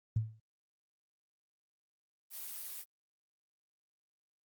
sine tone with exponential decay, 110.2 Hz, A2, 3 cents sharp, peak -25 dBFS, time 0.16-0.4 s, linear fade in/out 5 ms, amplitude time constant 52 ms
blue noise, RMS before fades -44 dBFS, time 2.3-2.85 s, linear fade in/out 50 ms
effects Opus 32 kbps

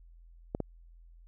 clicks, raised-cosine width 2 ms, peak -18 dBFS, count 2, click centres 0.549 / 0.603 s, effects added 42 Hz sine -52 dBFS peak until 1.27 s

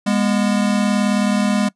square tone pair together, 204.3 / 243 Hz, G#3 / B3, -28 / -28 cents, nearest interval minor third, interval 300 cents, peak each -17 / -21 dBFS, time 0.06-1.69 s, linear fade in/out 10 ms, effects noise-tail reverb RT60 0.1 s tail -21 dB re dry + resampled to 24000 Hz

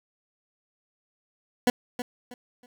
20% pulse tone with echo, 245.7 Hz, B3, 9 cents flat, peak -13 dBFS, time 1.67-1.7 s, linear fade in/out 2 ms, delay 320 ms, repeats 3, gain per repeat -11 dB, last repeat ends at 2.66 s, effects none

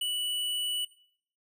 square tone, 2956 Hz, F#7, 2 cents flat, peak -29 dBFS, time 0.01-0.85 s, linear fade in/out 5 ms, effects noise-tail reverb RT60 0.6 s tail -20 dB re dry

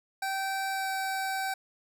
25% pulse tone with pitch glide, 775 to 770.1 Hz, G5 to G5, -20 to -31 cents, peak -26 dBFS, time 0.22-1.54 s, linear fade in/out 5 ms, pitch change -11 cents, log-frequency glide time 0.7-0.89 s, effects none

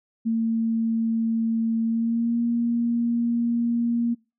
sine tone with pitch glide, 226.5 to 235.3 Hz, A#3 to A#3, -50 to +16 cents, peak -20 dBFS, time 0.25-4.15 s, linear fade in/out 20 ms, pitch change +66 cents, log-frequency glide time 1.85-2.4 s, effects noise-tail reverb RT60 0.3 s tail -25 dB re dry

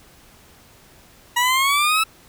20% pulse exponential sweep, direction up, 957 to 1318.5 Hz, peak -11 dBFS, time 1.36-2.04 s, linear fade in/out 10 ms, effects pink hiss -50 dBFS RMS until 2.28 s

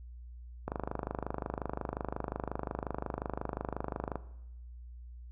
click train, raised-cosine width 1 ms, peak -20 dBFS, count 90, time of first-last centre 0.68-4.157 s, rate 25.6 Hz, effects noise-tail reverb RT60 0.9 s tail -17 dB re dry + added 60 Hz sine -45 dBFS peak until 5.31 s

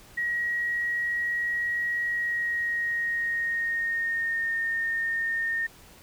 sine tone with pitch glide, 1903 to 1830.8 Hz, A#6 to A#6, +35 to -32 cents, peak -25 dBFS, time 0.17-5.67 s, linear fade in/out 10 ms, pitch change -67 cents, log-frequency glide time 2.04-4.53 s, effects pink hiss -52 dBFS RMS until 6.02 s

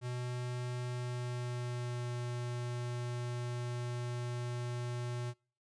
square tone with pitch glide, 123.47 to 121.56 Hz, B2 to B2, 0 to -27 cents, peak -37 dBFS, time 0.01-5.34 s, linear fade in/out 50 ms, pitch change -27 cents, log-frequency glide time 0.86-2.13 s, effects noise-tail reverb RT60 0.4 s tail -26 dB re dry + resampled to 22050 Hz

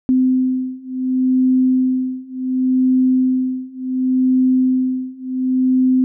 sine beating tone pair, 256.8 / 257.49 Hz, C4 / C4, -32 / -28 cents, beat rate 0.69 Hz, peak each -17 / -16 dBFS, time 0.09-6.04 s, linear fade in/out 0 ms, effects none

